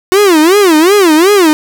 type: tone with vibrato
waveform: 45% pulse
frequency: 356.3 Hz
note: F4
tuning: 35 cents sharp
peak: -4 dBFS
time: 0.12-1.53 s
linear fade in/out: 0 ms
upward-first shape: sine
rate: 2.7 Hz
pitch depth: 270 cents each way
effects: none